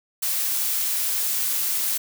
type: noise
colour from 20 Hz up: blue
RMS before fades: -24 dBFS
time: 0.22-1.98 s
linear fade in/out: 10 ms
effects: none